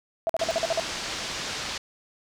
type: tone bursts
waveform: sine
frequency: 659.3 Hz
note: E5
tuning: in tune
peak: -21 dBFS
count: 8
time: 0.27-0.798 s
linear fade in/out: 0 ms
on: 24 ms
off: 48 ms
type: low-pass noise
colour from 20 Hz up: white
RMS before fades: -33 dBFS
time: 0.39-1.78 s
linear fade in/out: 5 ms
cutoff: 6000 Hz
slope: 24 dB/octave
effects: none